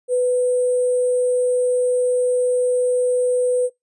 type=tone with sample-and-hold; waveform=sine; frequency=497.2 Hz; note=B4; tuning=12 cents sharp; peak=-15 dBFS; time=0.08-3.7 s; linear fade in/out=50 ms; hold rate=8820 Hz; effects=noise-tail reverb RT60 0.2 s tail -26 dB re dry + resampled to 24000 Hz